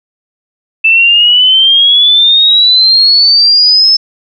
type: exponential sweep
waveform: sine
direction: up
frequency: 2637 to 5274 Hz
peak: -3 dBFS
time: 0.84-3.97 s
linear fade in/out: 10 ms
effects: none